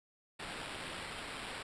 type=noise with sample-and-hold; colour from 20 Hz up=blue; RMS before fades=-44 dBFS; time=0.39-1.63 s; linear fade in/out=10 ms; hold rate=6300 Hz; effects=resampled to 22050 Hz